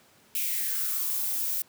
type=noise with high-pass filter sweep; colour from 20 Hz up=violet; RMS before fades=-29 dBFS; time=0.35-1.62 s; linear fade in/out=2 ms; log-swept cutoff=2600 to 500 Hz; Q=5.1; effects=pink hiss -59 dBFS RMS until 1.68 s + high-pass 150 Hz 12 dB/octave